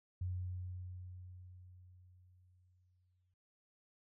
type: tone with exponential decay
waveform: sine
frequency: 90.8 Hz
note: F#2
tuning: 32 cents flat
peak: -36 dBFS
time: 0.21-3.34 s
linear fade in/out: 5 ms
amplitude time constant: 680 ms
effects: noise-tail reverb RT60 0.3 s tail -19 dB re dry